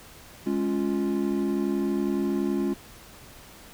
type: chord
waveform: triangle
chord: Db major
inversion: second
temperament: equal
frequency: 207.7 / 277.2 / 349.2 Hz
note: Ab3 / Db4 / F4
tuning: 0 / 0 / 0 cents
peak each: -26 dBFS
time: 0.46-2.74 s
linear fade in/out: 10 ms
effects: pink hiss -48 dBFS RMS until 3.73 s